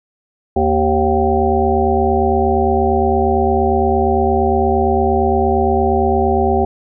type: harmonic tone with a mistuned harmonic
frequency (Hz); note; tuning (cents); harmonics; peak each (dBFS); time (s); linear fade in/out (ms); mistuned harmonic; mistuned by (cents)
77.6; D#2; -4; 1 / 3 / 5 / 7 / 9 / 10; -19 / -20 / -16 / -23 / -20 / -18; 0.56-6.65; 5; 9; +22
effects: none